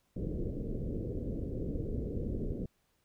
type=low-pass noise; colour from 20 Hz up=pink; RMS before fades=-36 dBFS; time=0.16-2.66 s; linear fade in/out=5 ms; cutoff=510 Hz; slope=48 dB/octave; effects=pink hiss -75 dBFS RMS until 3.04 s